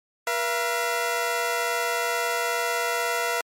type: tone pair together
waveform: 15% pulse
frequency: 479.7 / 678.4 Hz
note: A#4 / E5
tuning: +50 / +50 cents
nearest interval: tritone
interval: 600 cents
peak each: -20 dBFS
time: 0.27-3.41 s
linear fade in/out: 2 ms
effects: MP3 64 kbps